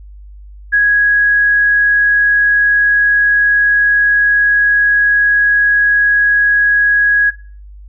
sine tone, 1661.2 Hz, G#6, in tune, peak -7 dBFS, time 0.72-7.31 s, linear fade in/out 20 ms, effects noise-tail reverb RT60 0.4 s tail -17 dB re dry + added 50 Hz sine -32 dBFS peak until 7.88 s

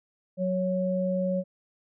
sine tone pair together, 184.88 / 554 Hz, F#3 / C#5, -1 / -1 cents, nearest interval octave + perfect fifth, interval 1900 cents, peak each -27 dBFS, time 0.37-1.44 s, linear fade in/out 50 ms, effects none

